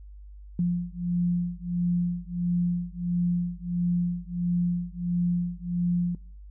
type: beating tone pair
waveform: sine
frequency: 174.61 / 176.11 Hz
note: F3 / F3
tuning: 0 / +15 cents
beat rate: 1.5 Hz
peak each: -27 dBFS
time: 0.59-6.15 s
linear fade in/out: 2 ms
effects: noise-tail reverb RT60 0.5 s tail -24 dB re dry + added 50 Hz sine -42 dBFS peak until 6.5 s